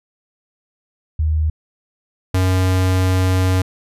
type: tone pair in turn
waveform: sine / square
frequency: 77.78 / 92.87 Hz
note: D#2 / F#2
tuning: 0 / +7 cents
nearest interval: minor third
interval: 307 cents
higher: second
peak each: -14 dBFS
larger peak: neither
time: 1.19-1.5 / 2.34-3.62 s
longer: second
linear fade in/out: 5 ms
effects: resampled to 32000 Hz